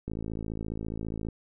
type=click train; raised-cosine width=3 ms; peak=-22 dBFS; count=67; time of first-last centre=0.08-1.287 s; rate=54.7 Hz; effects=none